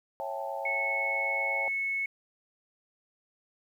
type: chord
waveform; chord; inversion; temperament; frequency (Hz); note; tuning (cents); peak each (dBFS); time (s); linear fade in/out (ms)
sine; A dominant seventh; first; just; 550 / 660 / 792 / 880; C#5 / E5 / G5 / A5; -14 / +2 / +18 / 0; -37 / -39 / -38 / -38; 0.2-1.68; 0
type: tone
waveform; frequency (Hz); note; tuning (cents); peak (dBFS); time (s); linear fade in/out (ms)
sine; 2200; C#7; -14; -28; 0.65-2.06; 5
effects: 10-bit